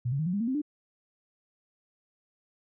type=tone with pitch steps; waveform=sine; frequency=121.9 / 138.42 / 157.17 / 178.47 / 202.7 / 230.1 / 261.3 / 296.7 Hz; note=B2 / C#3 / D#3 / F3 / G#3 / A#3 / C4 / D4; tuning=-22 / -2 / +18 / +38 / -42 / -22 / -2 / +18 cents; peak=-26 dBFS; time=0.05-0.618 s; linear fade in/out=10 ms; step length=71 ms; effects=none